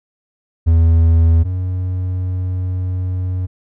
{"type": "tone pair in turn", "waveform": "triangle", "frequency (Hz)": [82.41, 91.72], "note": ["E2", "F#2"], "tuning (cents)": [0, -15], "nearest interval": "major second", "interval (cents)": 185, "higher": "second", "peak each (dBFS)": [-6, -15], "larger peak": "first", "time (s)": [[0.66, 1.44], [1.44, 3.47]], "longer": "second", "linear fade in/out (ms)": 20, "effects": []}